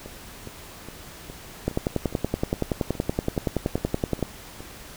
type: two click trains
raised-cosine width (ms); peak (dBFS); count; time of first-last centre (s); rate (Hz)
2; -24 / -9; 12 / 28; 0.06-4.605 / 1.68-4.227; 2.42 / 10.6
effects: pink hiss -43 dBFS RMS until 4.96 s